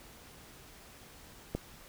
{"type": "click", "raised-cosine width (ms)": 2, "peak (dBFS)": -19, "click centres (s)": 1.55, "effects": ["pink hiss -54 dBFS RMS until 1.88 s"]}